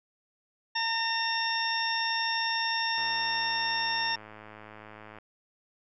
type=harmonic tone; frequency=911 Hz; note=A#5; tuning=40 cents flat; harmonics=1 / 2 / 3 / 4 / 6; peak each=-32 / -32 / -36 / -36 / -32 dBFS; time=0.75-4.16 s; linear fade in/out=10 ms
type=click train; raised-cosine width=0.5 ms; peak=-31 dBFS; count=237; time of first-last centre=2.98-5.186 s; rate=107 Hz
effects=none